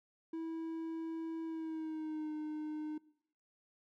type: tone with pitch glide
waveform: triangle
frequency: 325.9 to 305.8 Hz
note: E4 to D#4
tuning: -20 to -30 cents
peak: -36 dBFS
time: 0.33-2.98 s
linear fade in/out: 5 ms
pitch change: -110 cents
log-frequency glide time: 1.44-2.32 s
effects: noise-tail reverb RT60 0.7 s tail -21 dB re dry